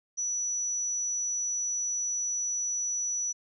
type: tone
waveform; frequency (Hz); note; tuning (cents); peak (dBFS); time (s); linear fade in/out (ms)
sine; 5910; F#8; -3; -28; 0.17-3.33; 20
effects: none